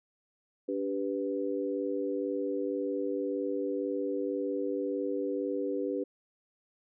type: chord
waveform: sine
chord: G major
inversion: second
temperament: equal with one note detuned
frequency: 287.6 / 392 / 493.9 Hz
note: D4 / G4 / B4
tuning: -36 / 0 / 0 cents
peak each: -34 dBFS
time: 0.68-6.04 s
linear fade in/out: 10 ms
effects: none